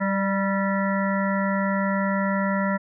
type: harmonic tone with a mistuned harmonic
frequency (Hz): 194.9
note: G3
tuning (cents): -10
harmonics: 1 / 3 / 5 / 7 / 9 / 10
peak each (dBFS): -23 / -28 / -30 / -31 / -33 / -33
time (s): 0-2.78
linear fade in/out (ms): 20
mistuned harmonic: 3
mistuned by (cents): +24
effects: none